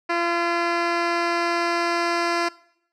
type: tone with low-pass filter sweep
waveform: 10% pulse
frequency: 342.1 Hz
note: F4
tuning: 36 cents flat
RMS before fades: -23 dBFS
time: 0.09-2.49 s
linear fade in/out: 10 ms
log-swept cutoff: 3300 to 5300 Hz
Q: 0.98
effects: noise-tail reverb RT60 0.7 s tail -21 dB re dry